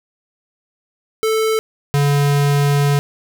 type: tone pair in turn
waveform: square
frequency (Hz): 440 / 142.98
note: A4 / D3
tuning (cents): 0 / -46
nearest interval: octave + perfect fifth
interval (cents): 1946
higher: first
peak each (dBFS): -15 / -13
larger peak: second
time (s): 1.23-1.59 / 1.94-2.99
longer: second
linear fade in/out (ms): 0
effects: none